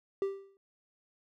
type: tone with exponential decay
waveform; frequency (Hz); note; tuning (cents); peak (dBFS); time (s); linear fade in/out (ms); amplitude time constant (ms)
triangle; 392; G4; 0; -24; 0.22-0.57; 1; 74
effects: none